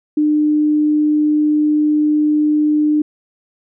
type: tone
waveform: sine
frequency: 301.3 Hz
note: D4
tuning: 44 cents sharp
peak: -11 dBFS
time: 0.17-3.02 s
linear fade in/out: 5 ms
effects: none